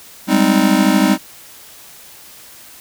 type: chord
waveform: square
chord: Ab major seventh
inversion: third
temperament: just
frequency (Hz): 194.67 / 207.7 / 259.6 / 311.5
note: G3 / Ab3 / C4 / Eb4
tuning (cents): -12 / 0 / -13 / +2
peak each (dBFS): -17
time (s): 0.27-1.18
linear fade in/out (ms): 50
effects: white hiss -40 dBFS RMS until 2.8 s